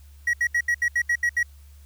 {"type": "tone bursts", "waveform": "triangle", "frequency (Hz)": 1912, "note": "A#6", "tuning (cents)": 43, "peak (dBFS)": -17, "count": 9, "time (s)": [0.27, 1.43], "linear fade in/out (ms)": 5, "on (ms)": 64, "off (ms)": 73, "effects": ["added 71 Hz sine -45 dBFS peak until 1.85 s", "white hiss -60 dBFS RMS until 1.85 s"]}